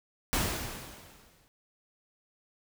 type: noise with exponential decay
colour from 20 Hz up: pink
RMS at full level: -27 dBFS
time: 0.33-1.48 s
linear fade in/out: 0 ms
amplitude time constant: 250 ms
effects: none

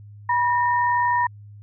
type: tone pair together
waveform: sine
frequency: 971 / 1833 Hz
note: B5 / A#6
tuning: -30 / -30 cents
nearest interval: major seventh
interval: 1100 cents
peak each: -18 / -25 dBFS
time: 0.29-1.27 s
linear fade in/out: 5 ms
effects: added 103 Hz sine -40 dBFS peak until 1.62 s

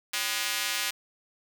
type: tone with high-pass filter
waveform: square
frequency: 112.1 Hz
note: A2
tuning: 33 cents sharp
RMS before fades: -30 dBFS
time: 0.13-0.91 s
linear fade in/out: 10 ms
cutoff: 2300 Hz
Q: 0.85
effects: none

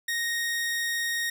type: tone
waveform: sawtooth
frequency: 1864.7 Hz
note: A#6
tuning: in tune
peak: -23 dBFS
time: 0.08-1.3 s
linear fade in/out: 5 ms
effects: none

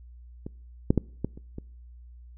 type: clicks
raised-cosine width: 3 ms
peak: -22 / -6 / -8 / -14 / -30 / -23 dBFS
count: 6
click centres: 0.465 / 0.905 / 0.977 / 1.246 / 1.375 / 1.584 s
effects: noise-tail reverb RT60 0.6 s tail -25 dB re dry + added 60 Hz sine -45 dBFS peak until 2.37 s

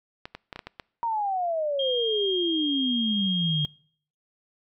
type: clicks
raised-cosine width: 0.3 ms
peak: -20 dBFS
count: 7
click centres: 0.255 / 0.35 / 0.528 / 0.56 / 0.592 / 0.67 / 0.798 s
type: exponential sweep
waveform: sine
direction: down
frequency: 947 to 145.7 Hz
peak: -24 dBFS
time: 1.03-3.65 s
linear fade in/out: 0 ms
type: tone with pitch glide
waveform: sine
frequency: 3220 to 3241 Hz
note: G7 to G#7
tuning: +46 to -43 cents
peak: -26 dBFS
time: 1.79-3.66 s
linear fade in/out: 5 ms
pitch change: +11 cents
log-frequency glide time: 1.91-3.36 s
effects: noise-tail reverb RT60 0.6 s tail -25 dB re dry

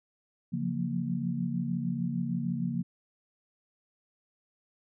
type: chord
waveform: sine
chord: Gb major seventh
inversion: second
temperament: equal with one note detuned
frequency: 138.59 / 174.61 / 181.19 / 233.1 Hz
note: Db3 / F3 / Gb3 / Bb3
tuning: 0 / 0 / -36 / 0 cents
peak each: -35 / -33 / -37 / -33 dBFS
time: 0.52-2.83 s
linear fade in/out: 20 ms
effects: none

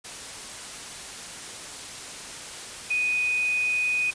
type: tone in noise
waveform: sine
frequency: 2489 Hz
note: D#7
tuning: in tune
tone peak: -22 dBFS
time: 2.9-4.11 s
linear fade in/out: 10 ms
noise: white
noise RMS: -38 dBFS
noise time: 0.04-4.14 s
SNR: +13 dB
effects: resampled to 22050 Hz

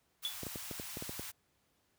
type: band-stop noise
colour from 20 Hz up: white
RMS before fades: -45 dBFS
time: 0.22-1.32 s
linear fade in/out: 20 ms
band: 120 to 730 Hz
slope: 24 dB/octave
type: tone with exponential decay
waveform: triangle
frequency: 3436 Hz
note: A7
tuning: 42 cents flat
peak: -29 dBFS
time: 0.25-0.39 s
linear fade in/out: 0 ms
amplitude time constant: 30 ms
type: clicks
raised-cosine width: 2 ms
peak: -28 dBFS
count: 9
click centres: 0.433 / 0.467 / 0.558 / 0.712 / 0.798 / 0.971 / 1.024 / 1.094 / 1.195 s
effects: pink hiss -75 dBFS RMS until 1.98 s + high-pass 60 Hz 12 dB/octave

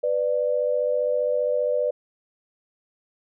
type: tone pair together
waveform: sine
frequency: 497.9 / 593 Hz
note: B4 / D5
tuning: +14 / +17 cents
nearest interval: minor third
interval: 303 cents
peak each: -23 dBFS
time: 0.03-1.91 s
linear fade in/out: 10 ms
effects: none

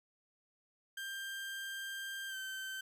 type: tone with pitch glide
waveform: 30% pulse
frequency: 1586 to 1546.2 Hz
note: G6 to G6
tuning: +20 to -24 cents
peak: -38 dBFS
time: 0.97-2.81 s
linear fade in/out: 5 ms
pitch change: -44 cents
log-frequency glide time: 2.28-2.36 s
effects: none

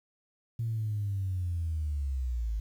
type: linear sweep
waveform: sine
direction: down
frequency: 116.54 to 51.91 Hz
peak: -28 dBFS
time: 0.59-2.6 s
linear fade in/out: 5 ms
effects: tanh soft clip ceiling -24 dBFS + 10-bit

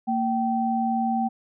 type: tone pair together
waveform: sine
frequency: 230 / 773.6 Hz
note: A#3 / G5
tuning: -23 / -23 cents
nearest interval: octave + major sixth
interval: 2100 cents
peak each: -24 dBFS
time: 0.07-1.29 s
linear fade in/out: 20 ms
effects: none

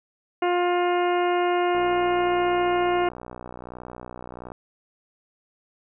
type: harmonic tone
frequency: 353.9 Hz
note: F4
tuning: 23 cents sharp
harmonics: 1 / 2 / 3 / 4 / 5 / 6 / 7 / 8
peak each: -22 / -24 / -30 / -33 / -38 / -36 / -41 / -38 dBFS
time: 0.42-3.09 s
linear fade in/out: 5 ms
type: click train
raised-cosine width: 1 ms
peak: -23 dBFS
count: 171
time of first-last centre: 1.75-4.519 s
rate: 61.4 Hz
effects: none

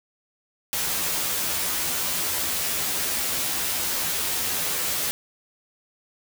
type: noise with comb filter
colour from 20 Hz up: white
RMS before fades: -26 dBFS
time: 0.73-5.11 s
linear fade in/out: 0 ms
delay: 12 ms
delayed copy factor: +0.8
effects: none

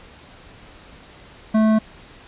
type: tone with hard clipping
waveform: sine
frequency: 218.1 Hz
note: A3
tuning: 15 cents flat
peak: -15 dBFS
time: 1.54-1.79 s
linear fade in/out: 10 ms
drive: 12 dB
effects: pink hiss -45 dBFS RMS until 2.27 s + resampled to 8000 Hz

